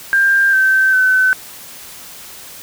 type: tone with pitch steps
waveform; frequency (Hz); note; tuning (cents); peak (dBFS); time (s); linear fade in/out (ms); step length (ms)
sine; 1592 / 1548 / 1519; G6 / G6 / F#6; +26 / -22 / +45; -9; 0.13-1.33; 0; 400
effects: white hiss -35 dBFS RMS until 2.62 s